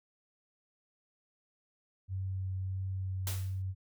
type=tone with vibrato; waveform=sine; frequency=94.6 Hz; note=F#2; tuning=39 cents sharp; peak=-33 dBFS; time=2.08-3.75 s; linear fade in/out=50 ms; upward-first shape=triangle; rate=1.6 Hz; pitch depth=11 cents each way
type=noise with exponential decay; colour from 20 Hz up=white; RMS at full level=-36 dBFS; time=3.27-3.62 s; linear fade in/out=1 ms; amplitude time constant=75 ms
effects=none